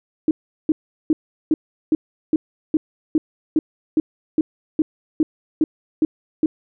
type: tone bursts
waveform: sine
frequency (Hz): 312.3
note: D#4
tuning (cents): +7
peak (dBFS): -12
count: 16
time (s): 0.28-6.46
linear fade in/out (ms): 2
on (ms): 30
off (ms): 380
effects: none